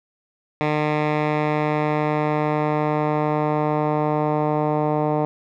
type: tone with low-pass filter sweep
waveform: 10% pulse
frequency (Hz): 151.2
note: D#3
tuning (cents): -49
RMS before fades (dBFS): -21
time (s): 0.61-5.25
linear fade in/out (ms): 0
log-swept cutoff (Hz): 2400 to 860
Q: 1.2
effects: none